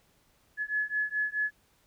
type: beating tone pair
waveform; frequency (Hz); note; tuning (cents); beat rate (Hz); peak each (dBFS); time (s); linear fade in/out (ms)
sine; 1703 / 1707.7; G#6 / G#6; +43 / +48; 4.7; -31; 0.57-1.51; 50
effects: pink hiss -67 dBFS RMS until 1.86 s